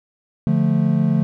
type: chord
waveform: triangle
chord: D minor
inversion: none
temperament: equal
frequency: 146.83 / 174.61 / 220 Hz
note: D3 / F3 / A3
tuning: 0 / 0 / 0 cents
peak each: -17 dBFS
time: 0.47-1.23 s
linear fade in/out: 0 ms
effects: none